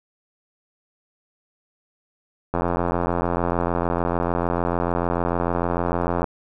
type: click train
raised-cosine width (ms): 1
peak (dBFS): -8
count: 322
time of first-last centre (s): 2.54-6.242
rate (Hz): 86.7
effects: none